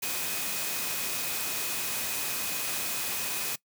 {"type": "tone in noise", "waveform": "sine", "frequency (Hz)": 2509, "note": "D#7", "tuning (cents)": 14, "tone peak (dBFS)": -41, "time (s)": [0.02, 3.56], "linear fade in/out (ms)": 10, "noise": "white", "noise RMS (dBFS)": -32, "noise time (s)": [0.02, 3.56], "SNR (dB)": -12, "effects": ["noise-tail reverb RT60 0.1 s tail -21 dB re dry", "high-pass 100 Hz 12 dB/octave"]}